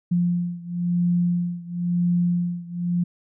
sine beating tone pair, 174.61 / 175.59 Hz, F3 / F3, 0 / +10 cents, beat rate 0.98 Hz, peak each -22 / -24 dBFS, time 0.11-3.04 s, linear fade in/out 10 ms, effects none

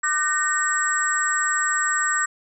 sine tone cluster, 1196 / 1511 / 1850 / 7660 Hz, D6 / F#6 / A#6 / A#8, +31 / +36 / -14 / +46 cents, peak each -25 dBFS, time 0.03-2.26 s, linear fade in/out 10 ms, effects none

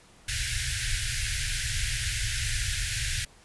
pink band-stop noise, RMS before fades -29 dBFS, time 0.28-3.25 s, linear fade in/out 5 ms, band 130 to 1500 Hz, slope 96 dB/octave, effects pink hiss -56 dBFS RMS until 3.44 s + resampled to 24000 Hz

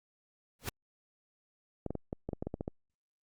pink noise with exponential growth, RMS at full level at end -32 dBFS, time 0.59-0.69 s, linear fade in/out 2 ms, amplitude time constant 20 ms
clicks, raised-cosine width 2 ms, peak -22 dBFS, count 11, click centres 1.863 / 1.906 / 1.953 / 2.129 / 2.29 / 2.332 / 2.425 / 2.47 / 2.541 / 2.609 / 2.679 s
effects Opus 48 kbps

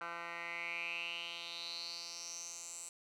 10% pulse tone with band-pass filter sweep, 170.2 Hz, F3, 44 cents flat, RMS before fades -44 dBFS, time 0.01-2.89 s, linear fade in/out 2 ms, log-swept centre 1500 to 8100 Hz, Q 6.2, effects none

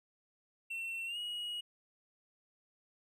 triangle tone with pitch glide, 2705 to 2899 Hz, E7 to F#7, +44 to -36 cents, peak -36 dBFS, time 0.7-1.61 s, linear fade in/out 10 ms, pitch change +120 cents, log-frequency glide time 1.06-1.18 s, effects none

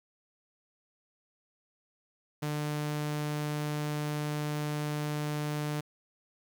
sawtooth tone, 149.3 Hz, D3, 29 cents sharp, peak -27 dBFS, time 2.42-5.81 s, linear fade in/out 10 ms, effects 10-bit

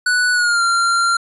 square tone with pitch glide, 1480 to 1380.9 Hz, F#6 to F6, 0 to -20 cents, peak -14 dBFS, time 0.06-1.17 s, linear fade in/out 5 ms, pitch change -120 cents, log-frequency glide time 0.33-0.62 s, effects resampled to 24000 Hz

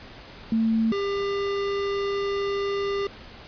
sine / square tone pair in turn, 224.1 / 399.3 Hz, A3 / G4, +32 / +32 cents, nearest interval minor seventh, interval 1000 cents, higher second, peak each -19 / -25 dBFS, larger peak first, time 0.52-0.92 / 0.92-3.07 s, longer second, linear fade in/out 2 ms, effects pink hiss -44 dBFS RMS until 3.47 s + resampled to 11025 Hz

